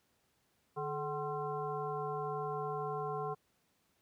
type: harmonic tone with a mistuned harmonic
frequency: 150.6 Hz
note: D3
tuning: 44 cents sharp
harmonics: 1 / 3 / 5 / 7 / 9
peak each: -43 / -39 / -41 / -41 / -49 dBFS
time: 0.76-3.35 s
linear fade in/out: 20 ms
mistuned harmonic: 3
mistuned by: -86 cents
effects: pink hiss -75 dBFS RMS until 4.01 s + high-pass 80 Hz 12 dB/octave